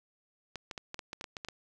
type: clicks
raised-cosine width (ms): 0.2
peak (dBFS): -22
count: 11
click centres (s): 0.557 / 0.712 / 0.778 / 0.944 / 0.992 / 1.131 / 1.211 / 1.242 / 1.368 / 1.448 / 1.486
effects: none